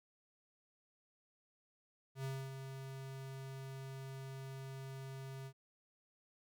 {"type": "tone with ADSR envelope", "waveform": "square", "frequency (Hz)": 134.2, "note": "C3", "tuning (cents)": 44, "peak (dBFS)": -39, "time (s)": [2.15, 5.53], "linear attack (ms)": 92, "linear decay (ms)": 260, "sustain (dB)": -7, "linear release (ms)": 68, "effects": []}